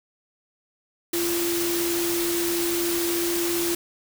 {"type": "tone in noise", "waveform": "sine", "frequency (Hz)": 342.9, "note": "F4", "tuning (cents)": -32, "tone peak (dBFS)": -24, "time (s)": [1.13, 3.75], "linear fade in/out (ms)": 5, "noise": "white", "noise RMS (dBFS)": -28, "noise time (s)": [1.13, 3.75], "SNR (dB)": 1, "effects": []}